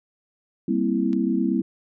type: chord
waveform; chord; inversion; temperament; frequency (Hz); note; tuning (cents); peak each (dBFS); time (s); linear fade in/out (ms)
sine; C dominant seventh; second; equal; 196 / 233.1 / 261.6 / 329.6; G3 / Bb3 / C4 / E4; 0 / 0 / 0 / 0; -25; 0.68-1.62; 5
type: click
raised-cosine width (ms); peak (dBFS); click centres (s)
0.2; -26; 1.131
effects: none